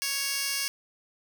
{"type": "tone with high-pass filter", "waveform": "15% pulse", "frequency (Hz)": 554.4, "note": "C#5", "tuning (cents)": 0, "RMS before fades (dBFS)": -30, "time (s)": [0.02, 0.68], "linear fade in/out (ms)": 0, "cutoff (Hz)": 3600, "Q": 1.1, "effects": []}